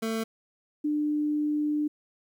25% pulse / sine tone pair in turn, 223.7 / 298.6 Hz, A3 / D4, +29 / +29 cents, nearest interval perfect fourth, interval 500 cents, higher second, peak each -24 dBFS, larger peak neither, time 0.02-0.24 / 0.84-1.88 s, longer second, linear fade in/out 10 ms, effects 11-bit

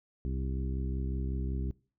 harmonic tone with a mistuned harmonic, 65.41 Hz, C2, in tune, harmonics 1 / 2 / 3 / 4 / 5 / 6, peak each -32 / -38 / -42 / -44 / -46 / -48 dBFS, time 0.25-1.71 s, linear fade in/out 0 ms, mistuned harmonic 6, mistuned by +17 cents, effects noise-tail reverb RT60 0.4 s tail -23 dB re dry

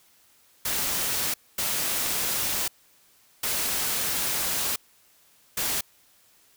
white noise bursts at uneven times, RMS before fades -27 dBFS, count 4, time 0.65-1.34 / 1.58-2.68 / 3.43-4.76 / 5.57-5.81 s, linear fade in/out 5 ms, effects white hiss -60 dBFS RMS until 6.56 s

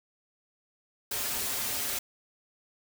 white noise with comb filter, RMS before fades -32 dBFS, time 1.11-1.99 s, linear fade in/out 5 ms, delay 6.1 ms, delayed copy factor -0.85, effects none

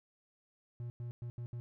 triangle tone bursts at uneven times, 119.7 Hz, A#2, 46 cents sharp, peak -37 dBFS, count 5, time 0.8-0.9 / 1-1.11 / 1.22-1.3 / 1.38-1.46 / 1.53-1.6 s, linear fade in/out 0 ms, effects none

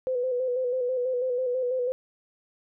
sine tone with vibrato, 503 Hz, B4, 32 cents sharp, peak -24 dBFS, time 0.07-1.92 s, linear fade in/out 0 ms, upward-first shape square, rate 6.1 Hz, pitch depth 42 cents each way, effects none

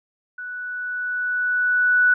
sine tone with level ramp, 1480 Hz, F#6, in tune, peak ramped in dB -30 to -12 dBFS, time 0.38-2.14 s, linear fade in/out 5 ms, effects none

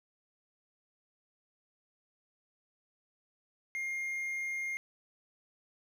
triangle tone, 2124 Hz, C7, 25 cents sharp, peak -32 dBFS, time 3.75-4.77 s, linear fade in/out 0 ms, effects none

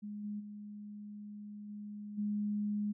sine tone with level steps, 207.7 Hz, G#3, in tune, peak -40 / -37 / -44 / -42 / -32 dBFS, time 0.02-2.93 s, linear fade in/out 20 ms, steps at 0.23 / 0.39 / 1.68 / 2.17 s, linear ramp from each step 20 ms, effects none

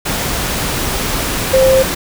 sine tone in noise, 527 Hz, C5, 12 cents sharp, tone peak -7 dBFS, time 1.53-1.83 s, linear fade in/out 10 ms, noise pink, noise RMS -18 dBFS, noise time 0.05-1.95 s, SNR +8 dB, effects none

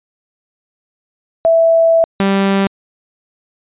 sine / sawtooth tone pair in turn, 659.3 / 196.01 Hz, E5 / G3, 0 / 0 cents, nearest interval octave + major sixth, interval 2100 cents, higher first, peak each -7 dBFS, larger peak neither, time 1.45-2.04 / 2.2-2.67 s, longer first, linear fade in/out 0 ms, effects resampled to 8000 Hz

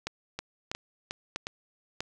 two click trains, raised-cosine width 0.2 ms, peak -17 / -15 dBFS, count 4 / 4, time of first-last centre 0.39-1.469 / 0.07-2.005 s, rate 2.78 / 1.55 Hz, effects none

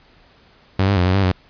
sawtooth tone with pitch steps, 95.8 / 99.9 / 89.2 / 92.6 / 98.4 / 91.9 Hz, G2 / G2 / F2 / F#2 / G2 / F#2, -39 / +33 / +37 / +2 / +7 / -11 cents, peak -10 dBFS, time 0.79-1.318 s, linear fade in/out 5 ms, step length 88 ms, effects pink hiss -52 dBFS RMS until 1.49 s + resampled to 11025 Hz

